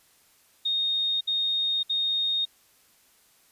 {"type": "tone bursts", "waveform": "sine", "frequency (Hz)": 3702, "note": "A#7", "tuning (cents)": -13, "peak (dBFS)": -23, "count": 3, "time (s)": [0.65, 2.454], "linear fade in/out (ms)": 10, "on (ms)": 560, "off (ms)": 62, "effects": ["white hiss -61 dBFS RMS until 3.51 s", "resampled to 32000 Hz"]}